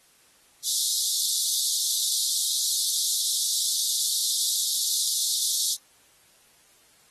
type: high-pass noise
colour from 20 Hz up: pink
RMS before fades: -25 dBFS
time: 0.63-5.77 s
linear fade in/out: 50 ms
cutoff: 3500 Hz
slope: 96 dB/octave
effects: white hiss -59 dBFS RMS until 7.1 s + AAC 32 kbps